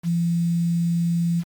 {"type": "tone with quantisation", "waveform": "sine", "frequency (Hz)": 170, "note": "F3", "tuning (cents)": -46, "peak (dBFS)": -18, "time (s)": [0.03, 1.44], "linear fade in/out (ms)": 50, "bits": 7, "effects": ["MP3 96 kbps"]}